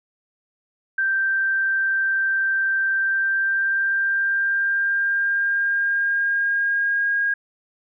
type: tone with pitch glide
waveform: sine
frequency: 1568 to 1628.9 Hz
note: G6 to G#6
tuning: 0 to -34 cents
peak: -18 dBFS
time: 0.98-7.34 s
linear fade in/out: 5 ms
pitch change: +66 cents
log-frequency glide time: 2.89-7.09 s
effects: none